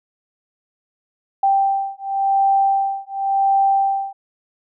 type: beating tone pair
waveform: sine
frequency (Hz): 784 / 784.92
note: G5 / G5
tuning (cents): 0 / +2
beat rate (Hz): 0.92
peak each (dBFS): -18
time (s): 1.43-4.13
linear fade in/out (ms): 5
effects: none